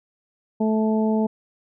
harmonic tone, 218.1 Hz, A3, 15 cents flat, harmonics 1 / 2 / 3 / 4, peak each -19 / -25 / -29 / -31 dBFS, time 0.6-1.27 s, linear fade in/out 10 ms, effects none

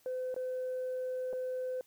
sine tone with dropouts, 510 Hz, C5, 44 cents flat, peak -32 dBFS, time 0.06-1.81 s, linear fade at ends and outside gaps 1 ms, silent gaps 0.343-0.363 / 1.329-1.333 s, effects tanh soft clip ceiling -31 dBFS + white hiss -67 dBFS RMS until 1.86 s

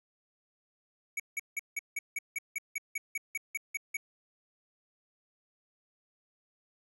square tone bursts, 2253 Hz, C#7, 28 cents sharp, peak -32 dBFS, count 15, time 1.17-3.97 s, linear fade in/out 5 ms, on 28 ms, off 170 ms, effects none

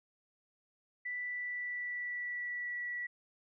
sine tone with pitch glide, 1975.5 to 1946.1 Hz, B6 to B6, 0 to -26 cents, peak -36 dBFS, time 1.05-3.07 s, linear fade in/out 10 ms, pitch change -26 cents, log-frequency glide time 1.17-2.8 s, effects none

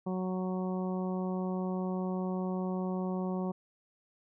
harmonic tone, 185 Hz, F#3, in tune, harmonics 1 / 2 / 3 / 4 / 5 / 6, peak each -32 / -38 / -42 / -44 / -46 / -48 dBFS, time 0.06-3.52 s, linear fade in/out 10 ms, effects none

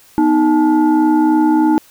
sine tone with frequency modulation, 311.1 Hz, D#4, in tune, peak -9 dBFS, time 0.18-1.78 s, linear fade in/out 0 ms, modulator 559 Hz, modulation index 0.79, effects white hiss -47 dBFS RMS until 1.9 s

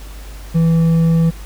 triangle tone with hard clipping, 164.81 Hz, E3, in tune, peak -11 dBFS, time 0.54-1.31 s, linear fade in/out 20 ms, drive 7 dB, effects added 50 Hz sine -30 dBFS peak until 1.45 s + pink hiss -40 dBFS RMS until 1.45 s

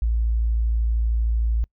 sine tone, 56.5 Hz, A1, 47 cents sharp, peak -18 dBFS, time 0.02-1.64 s, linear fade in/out 0 ms, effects noise-tail reverb RT60 0.1 s tail -26 dB re dry

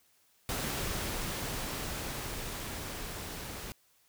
pink noise with level ramp, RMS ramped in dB -34 to -42 dBFS, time 0.49-3.72 s, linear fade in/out 0 ms, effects white hiss -68 dBFS RMS until 4.08 s

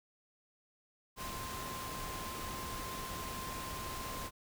sine tone in noise, 1046.5 Hz, C6, in tune, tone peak -44 dBFS, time 1.16-4.31 s, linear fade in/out 50 ms, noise pink, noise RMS -43 dBFS, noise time 1.16-4.31 s, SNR -4 dB, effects none

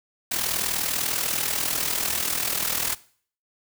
white noise with amplitude modulation, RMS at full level -23 dBFS, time 0.31-2.95 s, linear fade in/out 10 ms, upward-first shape sine, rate 40.2 Hz, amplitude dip 65%, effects noise-tail reverb RT60 0.5 s tail -19 dB re dry

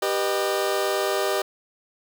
sawtooth chord, G augmented, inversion none, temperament just, 392 / 490 / 612.5 Hz, G4 / B4 / D#5, 0 / -14 / -27 cents, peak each -21 / -25 / -22 dBFS, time 0.02-1.42 s, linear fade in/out 5 ms, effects none

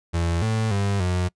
35% pulse tone with pitch steps, 84.5 / 110.8 / 99.8 / 90.1 Hz, E2 / A2 / G2 / F#2, +43 / +13 / +32 / -45 cents, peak -19 dBFS, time 0.13-1.29 s, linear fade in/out 20 ms, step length 290 ms, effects noise-tail reverb RT60 0.1 s tail -24 dB re dry + resampled to 22050 Hz

